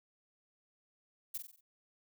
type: noise with echo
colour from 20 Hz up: violet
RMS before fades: -38 dBFS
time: 1.34-1.38 s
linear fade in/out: 10 ms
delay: 46 ms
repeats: 5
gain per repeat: -6 dB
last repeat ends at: 1.61 s
effects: none